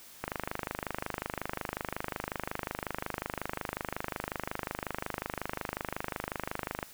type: click train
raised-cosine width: 0.5 ms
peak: -17 dBFS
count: 169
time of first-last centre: 0.24-6.828 s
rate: 25.5 Hz
effects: white hiss -52 dBFS RMS until 6.93 s